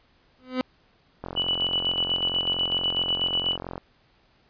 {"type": "tone with exponential growth", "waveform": "30% pulse", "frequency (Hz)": 255.2, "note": "C4", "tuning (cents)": -43, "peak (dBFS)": -17, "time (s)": [0.39, 0.61], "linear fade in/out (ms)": 0, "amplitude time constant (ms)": 46}
{"type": "click train", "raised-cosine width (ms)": 1, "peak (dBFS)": -19, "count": 114, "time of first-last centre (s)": [1.24, 3.779], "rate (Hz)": 44.5}
{"type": "tone with tremolo", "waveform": "sine", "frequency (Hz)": 2960, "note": "F#7", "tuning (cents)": 0, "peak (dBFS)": -21, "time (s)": [1.36, 3.57], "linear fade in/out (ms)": 20, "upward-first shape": "square", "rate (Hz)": 8.1, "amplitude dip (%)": 50}
{"effects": ["pink hiss -62 dBFS RMS until 4.49 s", "resampled to 11025 Hz"]}